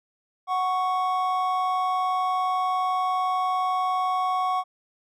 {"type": "tone pair together", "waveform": "triangle", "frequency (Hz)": [740, 1108.7], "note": ["F#5", "C#6"], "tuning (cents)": [0, 0], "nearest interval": "perfect fifth", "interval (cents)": 700, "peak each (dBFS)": -23, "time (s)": [0.47, 4.64], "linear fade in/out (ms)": 50, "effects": []}